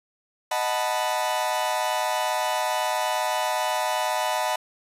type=chord; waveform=40% pulse; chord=B dominant seventh; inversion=first; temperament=equal; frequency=622.3 / 740 / 880 / 987.8 Hz; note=D#5 / F#5 / A5 / B5; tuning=0 / 0 / 0 / 0 cents; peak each=-28 dBFS; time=0.51-4.56 s; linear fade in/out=5 ms; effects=resampled to 32000 Hz